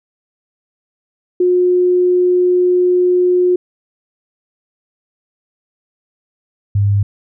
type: tone pair in turn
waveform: sine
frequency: 360 / 101.02 Hz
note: F#4 / G#2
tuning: -47 / -47 cents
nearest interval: octave + minor seventh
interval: 2200 cents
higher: first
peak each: -9 / -10 dBFS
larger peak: first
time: 1.4-3.56 / 6.75-7.03 s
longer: first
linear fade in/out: 5 ms
effects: none